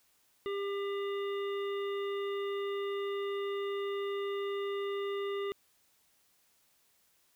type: harmonic tone with a mistuned harmonic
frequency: 399.3 Hz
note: G4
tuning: 32 cents sharp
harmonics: 1 / 3 / 5 / 7 / 9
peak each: -33 / -43 / -47 / -50 / -52 dBFS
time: 0.46-5.52 s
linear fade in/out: 0 ms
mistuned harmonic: 7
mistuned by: +27 cents
effects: white hiss -70 dBFS RMS until 7.35 s